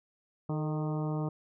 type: harmonic tone with a mistuned harmonic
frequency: 154.1 Hz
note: D#3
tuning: 16 cents flat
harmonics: 1 / 2 / 3 / 4 / 5 / 6 / 7 / 8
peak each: -31 / -37 / -41 / -43 / -45 / -47 / -48 / -49 dBFS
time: 0.49-1.29 s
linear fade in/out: 5 ms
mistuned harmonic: 3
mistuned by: -49 cents
effects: none